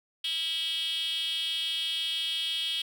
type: tone with high-pass filter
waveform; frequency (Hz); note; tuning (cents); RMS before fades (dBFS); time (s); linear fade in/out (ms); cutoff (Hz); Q
5% pulse; 326; E4; -19; -31; 0.24-2.82; 5; 3200; 9.6
effects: none